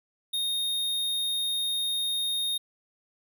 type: tone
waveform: square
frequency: 3700 Hz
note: A#7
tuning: 14 cents flat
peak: -27 dBFS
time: 0.33-2.58 s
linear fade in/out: 10 ms
effects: none